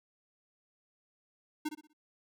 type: tone with echo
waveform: square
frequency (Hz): 304.5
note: D#4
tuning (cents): -37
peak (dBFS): -32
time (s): 1.65-1.69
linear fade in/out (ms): 10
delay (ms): 61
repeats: 4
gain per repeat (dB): -9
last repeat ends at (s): 1.934
effects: none